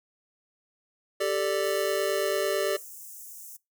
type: chord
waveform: square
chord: G suspended second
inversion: none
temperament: just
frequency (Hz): 392 / 441 / 588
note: G4 / A4 / D5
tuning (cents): 0 / +4 / +2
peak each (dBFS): -30 / -31 / -29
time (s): 1.2-2.77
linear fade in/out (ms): 10
type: high-pass noise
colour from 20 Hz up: white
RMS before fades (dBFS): -44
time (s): 1.63-3.57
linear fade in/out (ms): 10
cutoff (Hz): 6100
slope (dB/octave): 48
effects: noise-tail reverb RT60 0.2 s tail -22 dB re dry